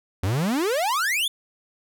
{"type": "exponential sweep", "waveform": "45% pulse", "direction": "up", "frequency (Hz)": [85.6, 3600], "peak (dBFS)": -21, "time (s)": [0.23, 1.28], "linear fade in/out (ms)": 5, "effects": []}